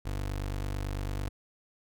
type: tone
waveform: 25% pulse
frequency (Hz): 49.02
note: G1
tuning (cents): +1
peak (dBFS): -28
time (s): 0.05-1.29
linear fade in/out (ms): 10
effects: none